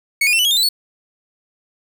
40% pulse tone with pitch steps, 2217 / 2446 / 2698 / 2976 / 3284 / 3622 / 3996 / 4408 Hz, C#7 / D#7 / E7 / F#7 / G#7 / A7 / B7 / C#8, 0 / -30 / +40 / +9 / -20 / +49 / +20 / -11 cents, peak -12 dBFS, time 0.21-0.69 s, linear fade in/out 5 ms, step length 60 ms, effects none

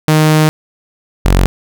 sawtooth tone pair in turn, 155 / 45.92 Hz, D#3 / F#1, -6 / -12 cents, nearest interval octave + major sixth, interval 2106 cents, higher first, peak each -3 dBFS, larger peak neither, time 0.08-0.49 / 1.25-1.46 s, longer first, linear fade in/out 0 ms, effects none

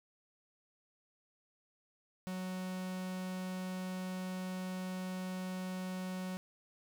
45% pulse tone, 185 Hz, F#3, in tune, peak -38 dBFS, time 2.27-6.37 s, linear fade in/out 0 ms, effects none

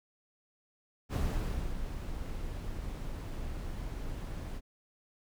brown noise with ADSR envelope, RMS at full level -29 dBFS, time 1.09-4.61 s, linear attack 52 ms, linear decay 590 ms, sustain -9 dB, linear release 43 ms, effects none

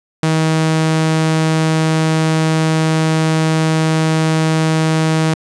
sawtooth tone, 159 Hz, D#3, 38 cents sharp, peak -8 dBFS, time 0.23-5.34 s, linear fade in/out 2 ms, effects resampled to 22050 Hz

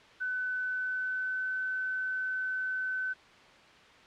sine tone with pitch glide, 1506 to 1518.2 Hz, F#6 to F#6, +30 to +44 cents, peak -30 dBFS, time 0.2-3.14 s, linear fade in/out 20 ms, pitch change +14 cents, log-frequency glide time 0.6-1.54 s, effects white hiss -55 dBFS RMS until 4.06 s + low-pass 3000 Hz 12 dB/octave

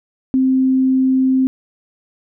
sine tone, 261.6 Hz, C4, in tune, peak -11 dBFS, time 0.34-1.47 s, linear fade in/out 0 ms, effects none

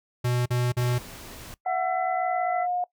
square tone bursts, 122.9 Hz, B2, 8 cents flat, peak -23 dBFS, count 3, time 0.24-0.986 s, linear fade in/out 10 ms, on 220 ms, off 43 ms
pink noise, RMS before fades -42 dBFS, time 0.78-1.54 s, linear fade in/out 0 ms
harmonic tone, 670 Hz, E5, 28 cents sharp, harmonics 1 / 2 / 3, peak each -31 / -34 / -36 dBFS, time 1.65-2.67 s, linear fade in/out 50 ms
sine tone with pitch glide, 740 to 716.9 Hz, F#5 to F5, 0 to +45 cents, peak -24 dBFS, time 1.66-2.84 s, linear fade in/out 2 ms, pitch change -55 cents, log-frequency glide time 2.08-2.67 s
effects noise-tail reverb RT60 0.1 s tail -21 dB re dry

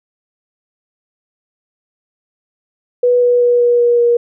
sine tone with pitch steps, 490.6 / 487.5 / 484.4 / 481.3 / 478.3 / 475.3 Hz, B4 / B4 / B4 / B4 / A#4 / A#4, -12 / -23 / -34 / -45 / +44 / +34 cents, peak -8 dBFS, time 3.03-4.17 s, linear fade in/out 5 ms, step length 190 ms, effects none

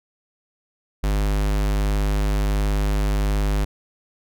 square tone, 50.7 Hz, G#1, 41 cents flat, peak -19 dBFS, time 1.03-3.65 s, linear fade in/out 10 ms, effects none

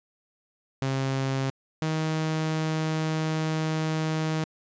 sawtooth tone pair in turn, 134.2 / 157.71 Hz, C3 / D#3, +44 / +24 cents, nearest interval minor third, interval 280 cents, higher second, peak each -21 dBFS, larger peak neither, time 0.82-1.5 / 1.82-4.44 s, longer second, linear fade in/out 0 ms, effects resampled to 16000 Hz

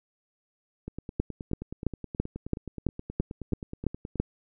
two click trains, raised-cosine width 3 ms, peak -23 / -12 dBFS, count 32 / 10, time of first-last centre 0.88-4.157 / 1.2-4.2 s, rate 9.46 / 3 Hz, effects none

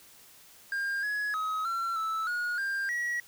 triangle tone with pitch steps, 1605 / 1682 / 1271 / 1357 / 1313 / 1444 / 1593 / 1918 Hz, G6 / G#6 / D#6 / E6 / E6 / F#6 / G6 / A#6, +40 / +22 / +36 / +50 / -7 / -43 / +27 / +49 cents, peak -27 dBFS, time 0.72-3.2 s, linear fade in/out 2 ms, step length 310 ms, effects white hiss -55 dBFS RMS until 3.27 s

